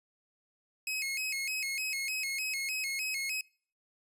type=tone with vibrato; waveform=sawtooth; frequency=2349 Hz; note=D7; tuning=in tune; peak=-29 dBFS; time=0.87-3.41 s; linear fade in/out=2 ms; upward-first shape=square; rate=3.3 Hz; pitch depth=140 cents each way; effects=noise-tail reverb RT60 0.5 s tail -25 dB re dry + resampled to 32000 Hz